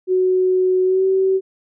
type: tone with pitch glide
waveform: sine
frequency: 370.4 to 381.3 Hz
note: F#4 to G4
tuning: +2 to -48 cents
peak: -13 dBFS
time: 0.07-1.41 s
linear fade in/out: 50 ms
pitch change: +50 cents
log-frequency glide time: 0.84-1.05 s
effects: none